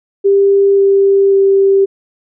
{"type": "tone with pitch steps", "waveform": "sine", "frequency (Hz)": [396.5, 394, 391.5], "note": ["G4", "G4", "G4"], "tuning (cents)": [20, 9, -2], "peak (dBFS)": -6, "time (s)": [0.24, 1.86], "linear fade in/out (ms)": 20, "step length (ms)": 540, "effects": []}